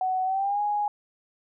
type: tone with pitch glide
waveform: sine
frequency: 747 to 828.8 Hz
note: F#5 to G#5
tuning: +16 to -4 cents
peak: -23 dBFS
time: 0.01-0.88 s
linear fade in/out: 2 ms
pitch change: +180 cents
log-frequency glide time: 0.24-0.61 s
effects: none